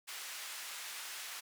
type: band-pass noise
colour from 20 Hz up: pink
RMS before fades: -45 dBFS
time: 0.07-1.41 s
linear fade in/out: 20 ms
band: 1500 to 15000 Hz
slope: 12 dB/octave
effects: none